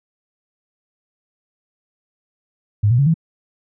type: tone with pitch steps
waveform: sine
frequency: 103.83 / 120.66 / 140.21 / 162.93 Hz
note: G#2 / B2 / C#3 / E3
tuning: 0 / -40 / +20 / -20 cents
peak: -11 dBFS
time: 2.83-3.142 s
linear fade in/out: 10 ms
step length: 78 ms
effects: none